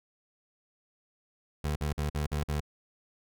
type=tone bursts; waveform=25% pulse; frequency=74.4 Hz; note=D2; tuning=23 cents sharp; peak=-25 dBFS; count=6; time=1.64-2.605 s; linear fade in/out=5 ms; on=120 ms; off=49 ms; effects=none